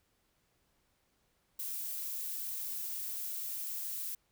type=noise; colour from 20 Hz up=violet; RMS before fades=-39 dBFS; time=1.59-4.15 s; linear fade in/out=5 ms; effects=pink hiss -75 dBFS RMS until 4.31 s